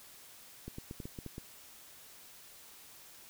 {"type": "clicks", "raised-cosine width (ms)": 3, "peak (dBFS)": -29, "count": 8, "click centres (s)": [0.68, 0.784, 0.911, 1.002, 1.055, 1.188, 1.263, 1.381], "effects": ["white hiss -55 dBFS RMS until 3.29 s"]}